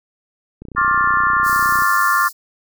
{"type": "click train", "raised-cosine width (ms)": 3, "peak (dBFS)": -21, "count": 38, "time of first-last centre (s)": [0.62, 1.821], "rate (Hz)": 30.8}
{"type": "chord", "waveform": "sine", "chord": "D minor seventh", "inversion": "third", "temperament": "equal with one note detuned", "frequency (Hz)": [1073.4, 1174.7, 1396.9, 1760], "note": ["C6", "D6", "F6", "A6"], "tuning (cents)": [44, 0, 0, 0], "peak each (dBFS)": [-18, -18, -18, -20], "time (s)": [0.76, 2.29], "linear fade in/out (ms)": 20}
{"type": "high-pass noise", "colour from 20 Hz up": "white", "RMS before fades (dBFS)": -29, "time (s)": [1.43, 2.33], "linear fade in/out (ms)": 50, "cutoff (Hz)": 4200, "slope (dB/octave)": 96}
{"effects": []}